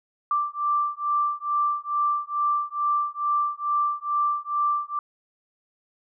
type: beating tone pair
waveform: sine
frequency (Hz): 1174.7 / 1177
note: D6 / D6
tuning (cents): 0 / +3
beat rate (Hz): 2.3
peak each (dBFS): -25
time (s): 0.31-4.99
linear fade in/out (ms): 2
effects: none

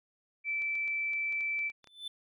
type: tone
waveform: sine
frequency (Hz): 2324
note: D7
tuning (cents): -19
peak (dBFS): -30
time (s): 0.44-1.72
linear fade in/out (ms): 50
type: clicks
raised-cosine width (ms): 0.2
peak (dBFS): -35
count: 10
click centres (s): 0.62 / 0.754 / 0.878 / 1.134 / 1.325 / 1.408 / 1.591 / 1.7 / 1.843 / 1.873
type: tone with exponential growth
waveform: triangle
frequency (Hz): 3519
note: A7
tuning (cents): 0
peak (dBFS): -33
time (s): 1.83-2.08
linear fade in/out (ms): 5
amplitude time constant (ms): 54
effects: none

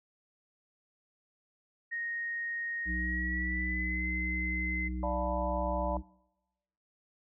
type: tone with pitch glide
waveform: sine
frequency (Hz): 1864.7 to 2057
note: A#6 to C7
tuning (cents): 0 to -30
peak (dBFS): -33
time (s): 1.91-4.89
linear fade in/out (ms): 20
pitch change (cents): +170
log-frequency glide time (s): 2.91-4.05
type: harmonic tone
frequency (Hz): 62.5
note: B1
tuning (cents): +21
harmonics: 1 / 3 / 5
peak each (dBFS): -34 / -39 / -41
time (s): 2.85-6.03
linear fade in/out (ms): 50
type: chord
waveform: sine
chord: B half-diminished seventh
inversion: first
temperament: equal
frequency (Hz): 587.3 / 698.5 / 880 / 987.8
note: D5 / F5 / A5 / B5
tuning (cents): 0 / 0 / 0 / 0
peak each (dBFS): -34 / -39 / -37 / -38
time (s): 5.03-5.97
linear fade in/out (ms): 2
effects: noise-tail reverb RT60 1.0 s tail -24 dB re dry

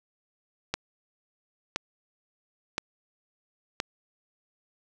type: click train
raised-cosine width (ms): 0.2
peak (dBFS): -10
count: 4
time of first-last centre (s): 0.74-3.801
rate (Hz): 0.98
effects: none

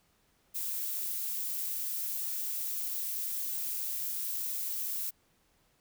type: noise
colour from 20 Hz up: violet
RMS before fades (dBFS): -35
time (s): 0.54-5.11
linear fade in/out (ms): 20
effects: pink hiss -70 dBFS RMS until 5.8 s

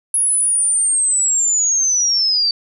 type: linear sweep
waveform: sine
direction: down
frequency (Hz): 10548 to 4575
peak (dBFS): -13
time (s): 0.14-2.51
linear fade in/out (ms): 2
effects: none

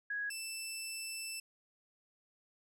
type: tone pair in turn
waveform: sine / 15% pulse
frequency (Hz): 1661.2 / 2652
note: G#6 / E7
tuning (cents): 0 / +10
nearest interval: minor sixth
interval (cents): 810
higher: second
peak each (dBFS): -35 / -33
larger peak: second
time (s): 0.1-0.3 / 0.3-1.4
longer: second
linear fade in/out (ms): 5
effects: none

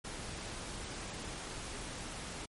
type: noise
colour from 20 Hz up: pink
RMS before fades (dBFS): -43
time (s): 0.04-2.46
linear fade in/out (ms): 10
effects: MP3 48 kbps

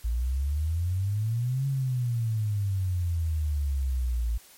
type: exponential two-way sweep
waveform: sine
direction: up then down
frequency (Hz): 55.5 to 138.59 to 55.5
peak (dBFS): -24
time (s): 0.04-4.38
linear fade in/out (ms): 10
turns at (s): 1.67
effects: white hiss -53 dBFS RMS until 4.57 s + MP3 64 kbps

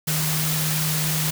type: tone in noise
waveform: sine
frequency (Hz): 155.2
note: D#3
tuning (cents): -4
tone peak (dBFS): -24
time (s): 0.07-1.31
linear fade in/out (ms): 10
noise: white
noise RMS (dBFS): -25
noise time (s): 0.07-1.31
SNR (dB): -2
effects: none

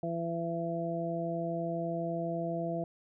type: harmonic tone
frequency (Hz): 168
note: E3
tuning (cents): +33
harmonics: 1 / 2 / 3 / 4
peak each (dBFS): -36 / -38 / -40 / -35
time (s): 0.03-2.84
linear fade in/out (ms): 2
effects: none

